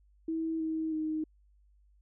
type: tone with pitch steps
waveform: sine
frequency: 323.7 / 318.6 / 311.9 Hz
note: E4 / D#4 / D#4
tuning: -31 / +41 / +4 cents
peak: -30 dBFS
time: 0.28-1.24 s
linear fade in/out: 5 ms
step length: 320 ms
effects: added 50 Hz sine -61 dBFS peak until 2.01 s